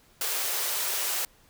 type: high-pass noise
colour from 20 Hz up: white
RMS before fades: -29 dBFS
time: 0.21-1.25 s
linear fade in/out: 2 ms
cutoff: 360 Hz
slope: 48 dB/octave
effects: pink hiss -60 dBFS RMS until 1.49 s